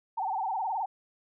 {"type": "tone with vibrato", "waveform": "sine", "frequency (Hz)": 830, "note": "G#5", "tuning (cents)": -1, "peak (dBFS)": -28, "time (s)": [0.17, 0.86], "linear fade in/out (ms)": 10, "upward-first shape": "sine", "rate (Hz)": 19, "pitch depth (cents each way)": 190, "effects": []}